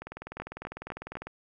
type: two click trains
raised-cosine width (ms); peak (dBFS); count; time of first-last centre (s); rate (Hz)
0.5; -21 / -24; 4 / 26; 0.4-1.154 / 0.02-1.27; 3.98 / 20
effects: none